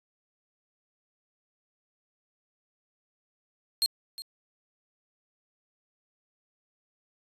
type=tone with echo; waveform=40% pulse; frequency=4231 Hz; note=C8; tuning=19 cents sharp; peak=-21 dBFS; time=3.82-3.86 s; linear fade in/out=0 ms; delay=360 ms; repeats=1; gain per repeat=-15 dB; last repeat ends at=4.22 s; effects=resampled to 32000 Hz

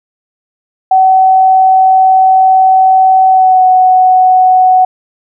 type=tone with pitch glide; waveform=sine; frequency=757 to 742.7 Hz; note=F#5 to F#5; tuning=+39 to +6 cents; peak=-3 dBFS; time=0.91-4.85 s; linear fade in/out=5 ms; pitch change=-33 cents; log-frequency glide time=3.29-3.64 s; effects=none

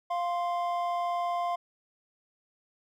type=tone pair together; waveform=triangle; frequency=698.5 / 1046.5 Hz; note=F5 / C6; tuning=0 / 0 cents; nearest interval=perfect fifth; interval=700 cents; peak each=-27 / -31 dBFS; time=0.1-1.56 s; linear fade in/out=10 ms; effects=none

